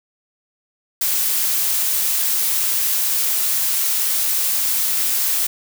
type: noise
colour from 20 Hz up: blue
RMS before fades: -19 dBFS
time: 1.01-5.47 s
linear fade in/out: 5 ms
effects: none